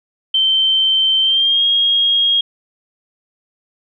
sine tone with pitch glide, 3109 to 3265 Hz, G7 to G#7, -15 to -30 cents, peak -11 dBFS, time 0.34-2.41 s, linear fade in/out 5 ms, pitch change +85 cents, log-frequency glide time 1.21-1.64 s, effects none

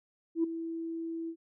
sine tone with ADSR envelope, 329.6 Hz, E4, in tune, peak -22 dBFS, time 0.35-1.36 s, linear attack 88 ms, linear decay 9 ms, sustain -12 dB, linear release 72 ms, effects tanh soft clip ceiling -19 dBFS

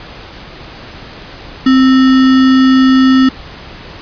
sine tone with sample-and-hold, 261.6 Hz, C4, in tune, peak -4 dBFS, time 1.66-3.29 s, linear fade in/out 5 ms, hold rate 1575 Hz, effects pink hiss -31 dBFS RMS until 4.01 s + resampled to 11025 Hz

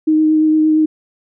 sine tone with vibrato, 311.1 Hz, D#4, in tune, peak -9 dBFS, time 0.07-0.86 s, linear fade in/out 10 ms, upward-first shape triangle, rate 8.7 Hz, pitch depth 15 cents each way, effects none

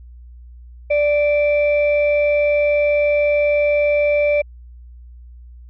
sine tone pair together, 587.3 / 2341 Hz, D5 / D7, 0 / -6 cents, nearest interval 2 octaves, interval 2394 cents, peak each -13 / -22 dBFS, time 0.9-4.42 s, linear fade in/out 10 ms, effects tanh soft clip ceiling -6 dBFS + added 60 Hz sine -37 dBFS peak until 5.69 s

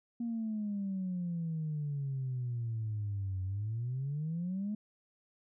sine exponential two-way sweep, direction down then up, 237.8 to 92.5 to 214.7 Hz, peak -32 dBFS, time 0.2-4.75 s, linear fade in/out 5 ms, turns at 3.43 s, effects tanh soft clip ceiling -29 dBFS

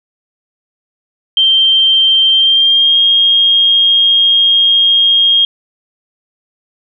sine tone with pitch glide, 3143 to 3243 Hz, G7 to G#7, +4 to -42 cents, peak -6 dBFS, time 1.37-5.45 s, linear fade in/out 2 ms, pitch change +54 cents, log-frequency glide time 2.32-2.99 s, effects none

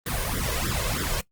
pink noise with flanger, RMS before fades -27 dBFS, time 0.06-1.21 s, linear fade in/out 5 ms, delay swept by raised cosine 0.56 to 1.96 ms, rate 3.2 Hz, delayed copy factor +1, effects noise-tail reverb RT60 0.1 s tail -20 dB re dry + Opus 24 kbps

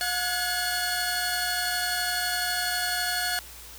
sawtooth tone cluster, 719 / 1458 / 1689 / 4386 Hz, F#5 / F#6 / G#6 / C#8, -50 / -26 / +29 / -19 cents, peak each -28 dBFS, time 0.01-3.39 s, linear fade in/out 0 ms, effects added 60 Hz sine -49 dBFS peak until 3.78 s + white hiss -45 dBFS RMS until 3.78 s

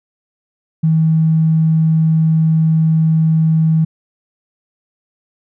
triangle tone with tanh clipping, 160 Hz, D#3, 49 cents sharp, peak -9 dBFS, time 0.83-3.85 s, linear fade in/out 10 ms, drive 3 dB, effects none

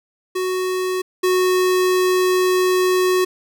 square tone pair in turn, 370 / 368 Hz, F#4 / F#4, 0 / -9 cents, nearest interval unison, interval 9 cents, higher first, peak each -20 / -15 dBFS, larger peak second, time 0.35-1.02 / 1.23-3.25 s, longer second, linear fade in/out 10 ms, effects none

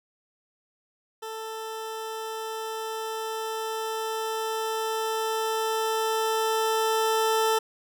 20% pulse tone with level ramp, 442.5 Hz, A4, 10 cents sharp, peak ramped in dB -29 to -16 dBFS, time 1.22-7.59 s, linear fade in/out 10 ms, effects none

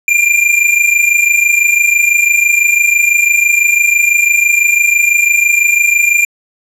square tone pair together, 2373 / 2399 Hz, D7 / D7, +17 / +36 cents, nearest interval unison, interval 19 cents, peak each -13 / -10 dBFS, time 0.08-6.25 s, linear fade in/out 2 ms, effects low-pass 12000 Hz 12 dB/octave

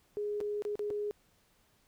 sine tone with dropouts, 415.3 Hz, G#4, in tune, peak -32 dBFS, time 0.17-1.11 s, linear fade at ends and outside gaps 0 ms, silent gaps 0.404-0.411 / 0.622-0.651 / 0.755-0.793 / 0.903-0.908 s, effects pink hiss -69 dBFS RMS until 1.87 s

